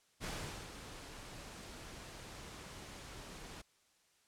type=noise with ADSR envelope; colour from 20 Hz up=pink; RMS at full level=-41 dBFS; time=0.2-3.62 s; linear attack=45 ms; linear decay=430 ms; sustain=-9 dB; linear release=11 ms; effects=white hiss -72 dBFS RMS until 4.27 s + low-pass 9000 Hz 12 dB/octave